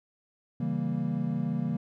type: chord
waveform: triangle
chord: C# diminished seventh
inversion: none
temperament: equal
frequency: 138.59 / 164.81 / 196 / 233.1 Hz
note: C#3 / E3 / G3 / Bb3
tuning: 0 / 0 / 0 / 0 cents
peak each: -32 / -30 / -32 / -30 dBFS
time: 0.6-1.77 s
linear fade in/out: 5 ms
effects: none